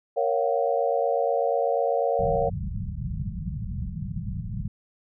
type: chord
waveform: sine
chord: Gb major seventh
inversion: first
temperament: equal with one note detuned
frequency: 466.2 / 554.4 / 698.5 / 758.6 Hz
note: Bb4 / Db5 / F5 / Gb5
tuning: 0 / 0 / 0 / +43 cents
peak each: -26 / -25 / -27 / -30 dBFS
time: 0.16-2.5 s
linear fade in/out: 20 ms
type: low-pass noise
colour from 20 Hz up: white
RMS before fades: -31 dBFS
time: 2.19-4.68 s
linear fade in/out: 5 ms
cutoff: 200 Hz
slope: 96 dB/octave
effects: none